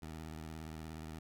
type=tone with vibrato; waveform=15% pulse; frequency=79 Hz; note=D#2; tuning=27 cents sharp; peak=-38 dBFS; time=0.02-1.19 s; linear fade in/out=5 ms; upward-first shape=square; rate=17 Hz; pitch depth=62 cents each way; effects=none